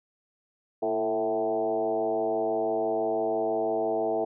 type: tone with frequency modulation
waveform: sine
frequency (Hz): 551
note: C#5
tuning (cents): -11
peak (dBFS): -24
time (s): 0.82-4.25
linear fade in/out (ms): 10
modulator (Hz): 106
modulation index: 2.1
effects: none